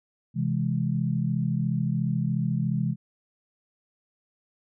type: chord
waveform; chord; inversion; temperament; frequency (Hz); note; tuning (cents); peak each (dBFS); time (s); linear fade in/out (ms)
sine; C augmented; none; equal; 130.81 / 164.81 / 207.7; C3 / E3 / G#3; 0 / 0 / 0; -27 / -27 / -29; 0.34-2.96; 50
effects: none